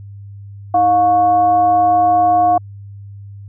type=tone with frequency modulation; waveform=sine; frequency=713 Hz; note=F5; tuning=36 cents sharp; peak=-9 dBFS; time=0.74-2.58 s; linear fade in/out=5 ms; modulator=394 Hz; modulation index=0.39; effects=added 100 Hz sine -31 dBFS peak until 3.48 s